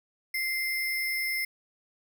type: tone with sample-and-hold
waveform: sine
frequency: 2090 Hz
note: C7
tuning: 2 cents flat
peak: -27 dBFS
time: 0.34-1.45 s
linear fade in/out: 5 ms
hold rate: 7350 Hz
effects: none